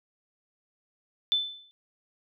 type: tone with exponential decay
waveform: sine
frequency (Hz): 3520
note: A7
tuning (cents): 0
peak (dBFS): -19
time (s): 1.32-1.71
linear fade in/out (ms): 0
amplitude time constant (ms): 84
effects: none